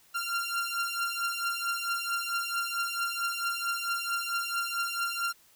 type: beating tone pair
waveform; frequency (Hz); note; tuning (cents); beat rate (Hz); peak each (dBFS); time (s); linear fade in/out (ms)
sawtooth; 1382 / 1386.5; F6 / F6; -19 / -13; 4.5; -29; 0.14-5.33; 20
effects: white hiss -61 dBFS RMS until 5.55 s